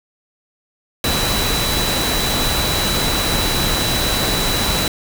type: tone in noise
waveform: sine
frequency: 3951 Hz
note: B7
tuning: in tune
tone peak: -22 dBFS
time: 1.04-4.88 s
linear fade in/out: 2 ms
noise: pink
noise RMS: -19 dBFS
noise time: 1.04-4.88 s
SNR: -6 dB
effects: none